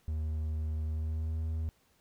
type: tone with pitch glide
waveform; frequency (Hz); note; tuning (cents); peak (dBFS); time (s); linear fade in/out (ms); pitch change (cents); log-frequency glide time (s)
triangle; 77.78 to 79.92; D#2 to D#2; 0 to +47; -29; 0.08-1.69; 0; +47; 0.85-1.4
effects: pink hiss -69 dBFS RMS until 2 s